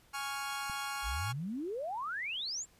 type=chord; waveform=sawtooth; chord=Db major; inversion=second; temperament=equal; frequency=830.6 / 1108.7 / 1396.9 Hz; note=Ab5 / Db6 / F6; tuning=0 / 0 / 0 cents; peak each=-37 dBFS; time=0.13-1.33 s; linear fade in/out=20 ms
type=click; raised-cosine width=5 ms; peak=-35 dBFS; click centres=0.698 s
type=exponential sweep; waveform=sine; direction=up; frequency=48.97 to 7700 Hz; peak=-35 dBFS; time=1.02-2.66 s; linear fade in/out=50 ms
effects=pink hiss -65 dBFS RMS until 2.79 s + resampled to 32000 Hz